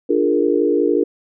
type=chord; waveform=sine; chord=Bb dominant seventh; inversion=first; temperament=equal with one note detuned; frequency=295.9 / 349.2 / 415.3 / 466.2 Hz; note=D4 / F4 / Ab4 / Bb4; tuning=+13 / 0 / 0 / 0 cents; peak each=-19 dBFS; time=0.09-1.04 s; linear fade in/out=10 ms; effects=none